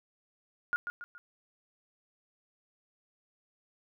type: tone with echo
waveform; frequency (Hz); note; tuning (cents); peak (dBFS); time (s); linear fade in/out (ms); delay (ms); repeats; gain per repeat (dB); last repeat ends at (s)
sine; 1426; F6; +36; -26; 0.73-0.76; 0; 140; 3; -7; 1.18
effects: none

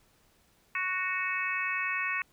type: harmonic tone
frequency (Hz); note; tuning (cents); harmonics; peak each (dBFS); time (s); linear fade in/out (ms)
370; F#4; 0; 3 / 4 / 5 / 6 / 7; -36 / -38 / -34 / -35 / -34; 0.75-2.22; 2
effects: pink hiss -66 dBFS RMS until 2.32 s

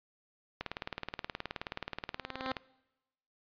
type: click train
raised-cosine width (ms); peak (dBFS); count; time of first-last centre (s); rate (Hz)
0.3; -20; 38; 0.61-2.568; 18.9
type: tone with exponential growth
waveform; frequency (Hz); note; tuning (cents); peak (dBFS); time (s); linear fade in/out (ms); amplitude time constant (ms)
10% pulse; 261.6; C4; 0; -23; 2.13-2.52; 1; 84
effects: noise-tail reverb RT60 1.0 s tail -23 dB re dry + resampled to 11025 Hz

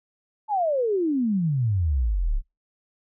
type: exponential sweep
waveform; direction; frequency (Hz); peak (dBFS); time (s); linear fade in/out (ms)
sine; down; 885 to 30.87; -20; 0.48-2.42; 50
effects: noise-tail reverb RT60 0.2 s tail -21 dB re dry

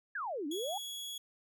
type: exponential two-way sweep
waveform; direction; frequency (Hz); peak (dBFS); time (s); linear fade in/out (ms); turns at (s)
sine; down then up; 1741 to 274.8 to 846; -35; 0.15-0.78; 5; 0.47
type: tone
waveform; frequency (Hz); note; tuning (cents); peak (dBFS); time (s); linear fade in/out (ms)
sawtooth; 3351; G#7; +15; -37; 0.51-1.18; 5
effects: none

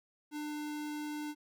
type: tone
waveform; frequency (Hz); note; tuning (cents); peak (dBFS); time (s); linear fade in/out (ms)
square; 299.1; D4; +32; -38; 0.31-1.35; 50
effects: none

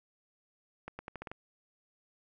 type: accelerating click train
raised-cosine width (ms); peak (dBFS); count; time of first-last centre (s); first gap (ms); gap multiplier
0.5; -26; 7; 0.88-1.316; 110; 0.83
effects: none

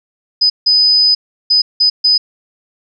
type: tone bursts at uneven times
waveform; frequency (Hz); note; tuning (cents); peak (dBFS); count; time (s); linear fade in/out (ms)
sine; 5000; D#8; +8; -7; 5; 0.41-0.5 / 0.66-1.15 / 1.5-1.62 / 1.8-1.9 / 2.04-2.18; 10
effects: none

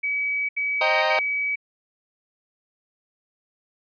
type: tone bursts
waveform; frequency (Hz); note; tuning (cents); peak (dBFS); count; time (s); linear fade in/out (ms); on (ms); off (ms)
sine; 2278; C#7; +47; -22; 3; 0.03-1.558; 10; 460; 74
type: chord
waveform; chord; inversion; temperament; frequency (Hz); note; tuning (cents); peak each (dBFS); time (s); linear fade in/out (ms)
sawtooth; C minor seventh; none; equal with one note detuned; 527.5 / 622.3 / 784 / 932.3; C5 / Eb5 / G5 / Bb5; +14 / 0 / 0 / 0; -24 / -19 / -22 / -22; 0.81-1.19; 2
effects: resampled to 11025 Hz

